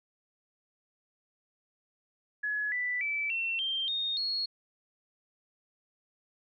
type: tone with pitch steps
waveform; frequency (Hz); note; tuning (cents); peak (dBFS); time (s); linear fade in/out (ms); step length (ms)
sine; 1694 / 1979.9 / 2314 / 2705 / 3161 / 3695 / 4318; G#6 / B6 / D7 / E7 / G7 / A#7 / C#8; +34 / +4 / -26 / +44 / +14 / -16 / -46; -29; 2.43-4.46; 10; 290
effects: none

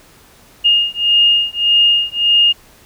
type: beating tone pair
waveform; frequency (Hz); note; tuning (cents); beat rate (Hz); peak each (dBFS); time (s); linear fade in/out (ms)
sine; 2838 / 2839.7; F7 / F7; +27 / +28; 1.7; -13; 0.64-2.53; 20
effects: pink hiss -46 dBFS RMS until 2.85 s

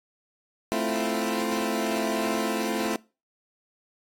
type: chord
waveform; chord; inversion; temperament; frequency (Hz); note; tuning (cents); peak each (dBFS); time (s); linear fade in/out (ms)
20% pulse; F major seventh; first; equal; 220 / 261.6 / 329.6 / 349.2; A3 / C4 / E4 / F4; 0 / 0 / 0 / 0; -24 / -27 / -26 / -27; 0.72-2.96; 0
effects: noise-tail reverb RT60 0.3 s tail -22 dB re dry + AAC 64 kbps

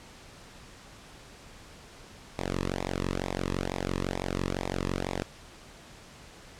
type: tone with flanger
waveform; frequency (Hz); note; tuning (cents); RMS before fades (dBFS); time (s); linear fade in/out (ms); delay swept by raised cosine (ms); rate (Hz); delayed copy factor
sawtooth; 45.95; F#1; -11; -32; 2.38-5.23; 10; 0.66 to 1.37; 2.2; -0.95
effects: pink hiss -50 dBFS RMS until 6.59 s + low-pass 8000 Hz 12 dB/octave

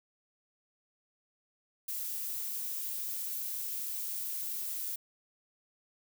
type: noise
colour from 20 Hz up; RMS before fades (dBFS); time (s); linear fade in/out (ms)
violet; -37; 1.88-4.96; 5
effects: none

